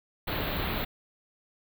pink band-stop noise, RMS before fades -31 dBFS, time 0.27-0.85 s, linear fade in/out 10 ms, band 4300 to 13000 Hz, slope 96 dB/octave, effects none

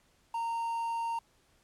triangle tone with quantisation, 923 Hz, A#5, 17 cents flat, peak -29 dBFS, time 0.34-1.19 s, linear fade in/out 5 ms, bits 9, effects pink hiss -68 dBFS RMS until 1.63 s + low-pass 11000 Hz 12 dB/octave

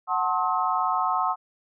sine chord, F# diminished seventh, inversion none, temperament just, 740 / 888 / 1065.6 / 1278.7 Hz, F#5 / A5 / C6 / Eb6, 0 / +16 / +31 / +47 cents, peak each -27 / -29 / -26 / -27 dBFS, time 0.07-1.36 s, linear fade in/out 50 ms, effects none

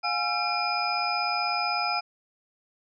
sine tone cluster, 712 / 828 / 1351 / 2403 / 5020 Hz, F5 / G#5 / E6 / D7 / D#8, +33 / -5 / +42 / +39 / +15 cents, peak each -31 dBFS, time 0.03-2.01 s, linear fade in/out 20 ms, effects none

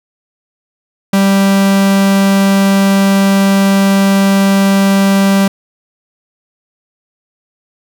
45% pulse tone, 196 Hz, G3, in tune, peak -7 dBFS, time 1.13-5.48 s, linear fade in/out 5 ms, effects none

